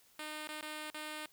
5% pulse tone with dropouts, 305.7 Hz, D#4, 30 cents flat, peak -30 dBFS, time 0.19-1.26 s, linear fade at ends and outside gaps 2 ms, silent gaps 0.474-0.489 / 0.611-0.625 / 0.902-0.944 s, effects white hiss -66 dBFS RMS until 1.32 s

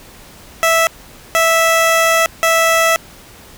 15% pulse tone bursts at uneven times, 657 Hz, E5, 6 cents flat, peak -4 dBFS, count 3, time 0.63-0.87 / 1.35-2.26 / 2.43-2.96 s, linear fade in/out 0 ms, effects pink hiss -40 dBFS RMS until 3.57 s

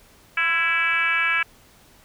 sine tone with frequency modulation, 1982 Hz, B6, 6 cents sharp, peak -18 dBFS, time 0.37-1.43 s, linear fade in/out 5 ms, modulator 322 Hz, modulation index 2.1, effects pink hiss -53 dBFS RMS until 2.04 s

